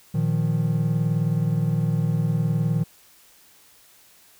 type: chord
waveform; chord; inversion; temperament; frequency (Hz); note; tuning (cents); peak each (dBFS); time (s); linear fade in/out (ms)
triangle; Bb suspended fourth; none; just; 116.54 / 155.39 / 174.81; Bb2 / Eb3 / F3; 0 / -2 / +2; -23 / -20 / -25; 0.14-2.84; 10
effects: white hiss -54 dBFS RMS until 4.39 s